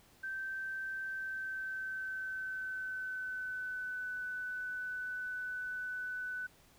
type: tone with pitch glide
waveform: sine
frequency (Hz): 1554 to 1498.5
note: G6 to F#6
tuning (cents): -16 to +22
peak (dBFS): -37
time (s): 0.23-6.47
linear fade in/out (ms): 10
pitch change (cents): -62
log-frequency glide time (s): 1.02-4.19
effects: pink hiss -64 dBFS RMS until 6.78 s